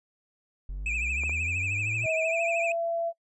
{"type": "linear sweep", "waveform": "triangle", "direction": "up", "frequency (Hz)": [43.44, 116.3], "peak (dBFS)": -30, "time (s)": [0.69, 2.06], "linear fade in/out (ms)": 0}
{"type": "tone with vibrato", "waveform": "triangle", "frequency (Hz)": 2489, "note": "D#7", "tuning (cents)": 0, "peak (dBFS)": -26, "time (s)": [0.86, 2.72], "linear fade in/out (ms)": 2, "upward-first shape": "triangle", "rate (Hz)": 13, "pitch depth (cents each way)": 110}
{"type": "clicks", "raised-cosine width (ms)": 1, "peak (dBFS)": -27, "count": 2, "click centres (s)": [1.236, 1.295]}
{"type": "tone with pitch glide", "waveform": "sine", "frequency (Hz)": [640, 673], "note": ["D#5", "E5"], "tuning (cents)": [49, 36], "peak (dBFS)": -26, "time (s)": [2.03, 3.13], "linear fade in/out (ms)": 50, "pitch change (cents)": 87, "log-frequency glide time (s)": [2.21, 2.41]}
{"effects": ["noise-tail reverb RT60 0.1 s tail -24 dB re dry", "resampled to 24000 Hz"]}